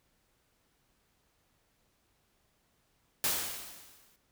white noise with exponential decay, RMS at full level -28 dBFS, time 3.24-4.16 s, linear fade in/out 1 ms, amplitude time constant 200 ms, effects pink hiss -73 dBFS RMS until 4.31 s

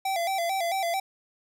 square tone with vibrato, 725 Hz, F#5, 35 cents flat, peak -26 dBFS, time 0.05-1 s, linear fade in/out 5 ms, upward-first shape square, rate 4.5 Hz, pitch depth 110 cents each way, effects none

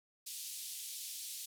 white band-pass noise, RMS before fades -45 dBFS, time 0.26-1.46 s, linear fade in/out 10 ms, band 3100 to 13000 Hz, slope 24 dB/octave, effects none

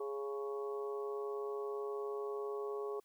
harmonic tone with a mistuned harmonic, 138.7 Hz, C#3, 1 cent sharp, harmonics 3 / 4 / 5 / 6 / 7 / 8, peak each -38 / -51 / -53 / -54 / -57 / -48 dBFS, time 0-3 s, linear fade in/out 5 ms, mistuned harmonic 6, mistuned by +20 cents, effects white hiss -75 dBFS RMS until 3.04 s

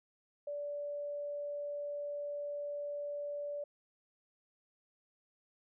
sine tone, 580 Hz, D5, 22 cents flat, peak -37 dBFS, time 0.47-3.64 s, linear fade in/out 5 ms, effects none

